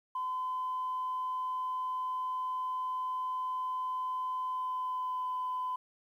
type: tone with pitch glide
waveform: sine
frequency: 1019 to 1011.4 Hz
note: C6 to B5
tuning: -46 to +41 cents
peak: -31 dBFS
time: 0.15-5.76 s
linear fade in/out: 5 ms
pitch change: -13 cents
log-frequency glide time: 4.51-5.23 s
effects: tanh soft clip ceiling -28 dBFS + 11-bit